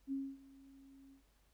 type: tone with ADSR envelope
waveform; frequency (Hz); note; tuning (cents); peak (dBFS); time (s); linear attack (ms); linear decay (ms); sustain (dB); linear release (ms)
sine; 272.1; C#4; -32; -35; 0.07-1.23; 51; 250; -22; 110
effects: added 49 Hz sine -70 dBFS peak until 1.53 s + pink hiss -75 dBFS RMS until 1.53 s